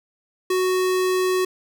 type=tone; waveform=square; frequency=370 Hz; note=F#4; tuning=in tune; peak=-19 dBFS; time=0.5-1.45 s; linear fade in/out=5 ms; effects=none

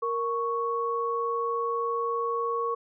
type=tone pair together; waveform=sine; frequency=466.2 / 1109.6 Hz; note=A#4 / C#6; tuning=0 / +1 cents; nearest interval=octave + minor third; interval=1501 cents; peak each=-29 / -28 dBFS; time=0.02-2.75 s; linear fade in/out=10 ms; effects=none

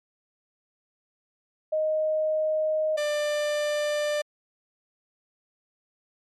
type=tone pair in turn; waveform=sine / 45% pulse; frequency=622.3 / 594.3 Hz; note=D#5 / D5; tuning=0 / +20 cents; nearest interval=minor second; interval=80 cents; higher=first; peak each=-22 / -24 dBFS; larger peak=first; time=1.72-2.97 / 2.97-4.22 s; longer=neither; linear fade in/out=10 ms; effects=low-pass 8000 Hz 12 dB/octave + MP3 96 kbps

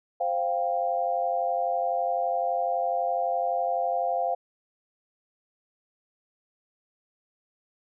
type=chord; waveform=sine; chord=C suspended fourth; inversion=none; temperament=equal with one note detuned; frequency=523.3 / 698.5 / 790.4 Hz; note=C5 / F5 / G5; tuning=0 / 0 / +14 cents; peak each=-30 / -26 / -30 dBFS; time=0.2-4.35 s; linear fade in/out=10 ms; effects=none

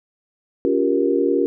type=chord; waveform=sine; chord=G half-diminished seventh; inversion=second; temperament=just; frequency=282.2 / 352.8 / 392 / 470.4 Hz; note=Db4 / F4 / G4 / Bb4; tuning=+31 / +18 / 0 / +16 cents; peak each=-21 dBFS; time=0.65-1.46 s; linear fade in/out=0 ms; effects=none

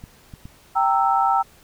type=clicks; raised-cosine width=5 ms; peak=-25 dBFS; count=3; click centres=0.039 / 0.338 / 0.455 s
type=chord; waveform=sine; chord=E diminished; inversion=first; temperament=equal with one note detuned; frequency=784 / 921.6 / 1318.5 Hz; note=G5 / Bb5 / E6; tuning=0 / -20 / 0 cents; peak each=-19 / -21 / -21 dBFS; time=0.75-1.43 s; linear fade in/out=20 ms
effects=pink hiss -52 dBFS RMS until 1.63 s

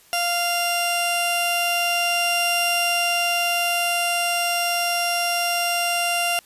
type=tone pair together; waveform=sawtooth; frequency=695.2 / 2781 Hz; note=F5 / F7; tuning=-8 / -8 cents; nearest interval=2 octaves; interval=2400 cents; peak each=-19 dBFS; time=0.13-6.39 s; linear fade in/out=0 ms; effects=white hiss -53 dBFS RMS until 6.45 s + resampled to 32000 Hz

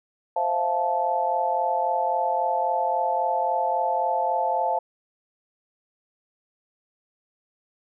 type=chord; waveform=sine; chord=F major seventh; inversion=second; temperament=just; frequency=523.8 / 654.8 / 698.5 / 873.1 Hz; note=C5 / E5 / F5 / A5; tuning=+2 / -12 / 0 / -14 cents; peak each=-29 / -30 / -26 / -24 dBFS; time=0.36-4.79 s; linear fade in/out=5 ms; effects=none

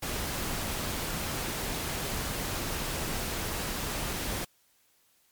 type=noise; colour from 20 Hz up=pink; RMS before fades=-33 dBFS; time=0.02-4.45 s; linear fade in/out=10 ms; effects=white hiss -67 dBFS RMS until 5.31 s + MP3 96 kbps

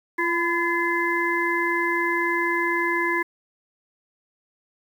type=harmonic tone with a mistuned harmonic; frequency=343.5 Hz; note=F4; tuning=29 cents flat; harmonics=1 / 3 / 5 / 6; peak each=-26 / -26 / -26 / -26 dBFS; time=0.18-3.23 s; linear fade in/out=10 ms; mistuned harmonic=3; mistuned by=-41 cents; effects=8-bit

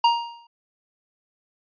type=tone with exponential decay; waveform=square; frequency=938 Hz; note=A#5; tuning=11 cents sharp; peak=-13 dBFS; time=0.04-0.47 s; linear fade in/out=5 ms; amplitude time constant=92 ms; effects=resampled to 11025 Hz

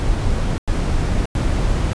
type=noise bursts; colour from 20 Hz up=brown; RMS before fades=-18 dBFS; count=3; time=0-1.932 s; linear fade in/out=0 ms; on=580 ms; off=96 ms; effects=resampled to 22050 Hz

